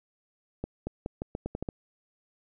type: accelerating click train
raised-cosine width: 2 ms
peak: -19 dBFS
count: 9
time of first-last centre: 0.64-1.688 s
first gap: 230 ms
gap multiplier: 0.83
effects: none